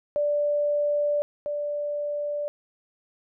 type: tone pair in turn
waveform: sine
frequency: 586 / 586 Hz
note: D5 / D5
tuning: -4 / -4 cents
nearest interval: unison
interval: 0 cents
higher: neither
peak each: -21 / -26 dBFS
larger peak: first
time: 0.16-1.22 / 1.46-2.48 s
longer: first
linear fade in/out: 0 ms
effects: none

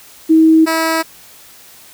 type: tone pair in turn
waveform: sine / 10% pulse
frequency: 320 / 324.1 Hz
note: D#4 / E4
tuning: +49 / -29 cents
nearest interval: unison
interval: 22 cents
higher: second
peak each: -5 dBFS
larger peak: neither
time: 0.29-0.66 / 0.66-1.03 s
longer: neither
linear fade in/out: 20 ms
effects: white hiss -41 dBFS RMS until 1.93 s

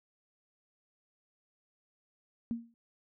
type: tone with exponential decay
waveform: sine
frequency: 232.6 Hz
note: A#3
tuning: 4 cents flat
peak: -28 dBFS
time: 2.51-2.74 s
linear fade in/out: 0 ms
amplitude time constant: 48 ms
effects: none

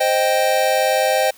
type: chord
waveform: square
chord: C minor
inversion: none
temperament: equal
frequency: 523.3 / 622.3 / 784 Hz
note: C5 / Eb5 / G5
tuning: 0 / 0 / 0 cents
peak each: -20 dBFS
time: 0-1.31 s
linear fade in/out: 10 ms
effects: white hiss -47 dBFS RMS until 1.37 s

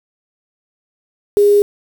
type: tone with quantisation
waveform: sine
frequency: 410 Hz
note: G#4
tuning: 22 cents flat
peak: -7 dBFS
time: 1.37-1.62 s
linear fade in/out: 0 ms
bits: 5
effects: none

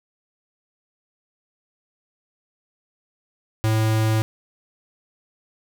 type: tone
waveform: square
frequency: 110 Hz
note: A2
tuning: in tune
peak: -18 dBFS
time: 3.64-4.22 s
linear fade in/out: 0 ms
effects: none

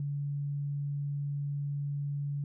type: tone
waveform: sine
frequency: 143 Hz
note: D3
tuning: 46 cents flat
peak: -31 dBFS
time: 0-2.44 s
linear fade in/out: 2 ms
effects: none

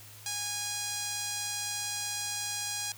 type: tone with band-pass filter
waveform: sawtooth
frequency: 823 Hz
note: G#5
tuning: 16 cents flat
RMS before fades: -35 dBFS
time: 0.26-2.92 s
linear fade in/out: 2 ms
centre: 6800 Hz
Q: 1.5
effects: added 105 Hz sine -53 dBFS peak until 2.97 s + white hiss -51 dBFS RMS until 2.97 s

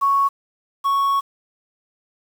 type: tone pair in turn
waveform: sine / triangle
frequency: 1108.7 / 1108.7 Hz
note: C#6 / C#6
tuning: 0 / 0 cents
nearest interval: unison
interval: 0 cents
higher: neither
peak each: -14 dBFS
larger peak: neither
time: 0.01-0.29 / 0.84-1.21 s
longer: second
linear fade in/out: 20 ms
effects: 7-bit

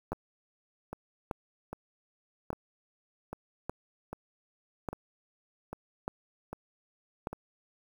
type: two click trains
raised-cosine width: 1 ms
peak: -24 / -19 dBFS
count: 10 / 7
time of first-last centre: 0.13-7.33 / 0.12-7.271 s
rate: 1.25 / 0.839 Hz
effects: 8-bit

